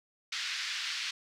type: band-pass noise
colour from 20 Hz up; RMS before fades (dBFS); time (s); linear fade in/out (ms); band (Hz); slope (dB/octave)
white; -36; 0.32-1.11; 5; 1500 to 4900; 24
effects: none